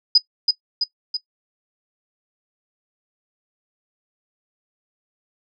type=tone with echo; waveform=sine; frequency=4978 Hz; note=D#8; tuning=in tune; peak=-8 dBFS; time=0.15-0.18 s; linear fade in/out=5 ms; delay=330 ms; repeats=3; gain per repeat=-4 dB; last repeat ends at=1.17 s; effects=noise-tail reverb RT60 0.1 s tail -19 dB re dry